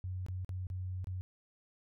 sine tone with dropouts, 92.2 Hz, F#2, 6 cents flat, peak -36 dBFS, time 0.04-1.21 s, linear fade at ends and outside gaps 0 ms, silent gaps 0.264-0.285 / 0.447-0.492 / 0.669-0.701 / 1.044-1.071 s, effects none

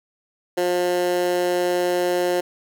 15% pulse tone with high-pass filter, 177.9 Hz, F3, 32 cents sharp, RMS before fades -21 dBFS, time 0.57-2.41 s, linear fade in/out 10 ms, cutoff 410 Hz, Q 2.5, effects none

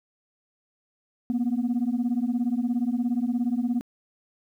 sine beating tone pair, 233.4 / 250.4 Hz, A#3 / B3, +2 / +24 cents, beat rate 17 Hz, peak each -24 / -24 dBFS, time 1.3-3.81 s, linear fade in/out 0 ms, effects tanh soft clip ceiling -19 dBFS + 10-bit

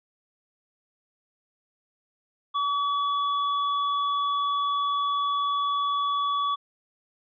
square tone, 1139 Hz, C#6, 47 cents sharp, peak -24 dBFS, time 2.54-6.56 s, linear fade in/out 20 ms, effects resampled to 11025 Hz

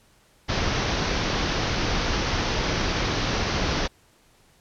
pink low-pass noise, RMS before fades -25 dBFS, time 0.48-3.88 s, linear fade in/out 20 ms, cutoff 6100 Hz, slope 96 dB/octave, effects pink hiss -59 dBFS RMS until 4.6 s + low-pass 12000 Hz 12 dB/octave

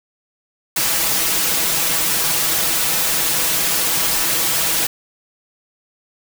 white noise with comb filter, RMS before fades -18 dBFS, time 0.76-4.87 s, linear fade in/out 5 ms, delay 6.1 ms, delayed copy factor +0.85, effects none

